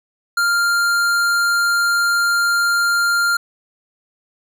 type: tone with tanh clipping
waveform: sine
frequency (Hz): 1396.9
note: F6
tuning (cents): 0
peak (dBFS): -16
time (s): 0.37-3.37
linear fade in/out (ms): 5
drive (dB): 18
effects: none